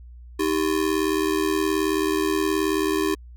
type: ring-modulated tone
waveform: square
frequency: 353 Hz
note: F4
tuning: 19 cents sharp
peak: -18 dBFS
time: 0.39-3.15 s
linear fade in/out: 10 ms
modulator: 39.4 Hz
effects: added 60 Hz sine -40 dBFS peak until 3.36 s